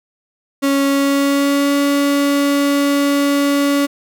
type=tone with pitch glide; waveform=35% pulse; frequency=277.2 to 283.2 Hz; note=C#4 to C#4; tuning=0 to +37 cents; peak=-11 dBFS; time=0.62-3.87 s; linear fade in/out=20 ms; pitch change=+37 cents; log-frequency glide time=0.86-1.76 s; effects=none